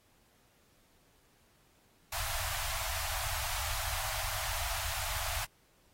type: band-stop noise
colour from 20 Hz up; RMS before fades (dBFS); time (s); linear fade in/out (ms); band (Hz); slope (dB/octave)
pink; -36; 2.12-5.45; 5; 110 to 620; 96
effects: pink hiss -68 dBFS RMS until 5.93 s + AAC 48 kbps